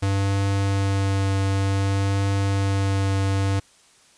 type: tone with vibrato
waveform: square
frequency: 98.1 Hz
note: G2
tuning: 2 cents sharp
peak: -20 dBFS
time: 0.02-3.6 s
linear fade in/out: 10 ms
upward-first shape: triangle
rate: 0.55 Hz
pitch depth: 13 cents each way
effects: white hiss -55 dBFS RMS until 4.17 s + resampled to 22050 Hz